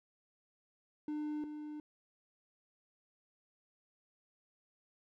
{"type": "tone pair in turn", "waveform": "triangle", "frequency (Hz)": [300.7, 300.7], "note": ["D4", "D4"], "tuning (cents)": [41, 41], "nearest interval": "unison", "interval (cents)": 0, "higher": "neither", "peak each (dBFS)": [-34, -40], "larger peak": "first", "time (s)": [[1.08, 1.44], [1.44, 1.8]], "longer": "neither", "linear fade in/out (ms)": 2, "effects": []}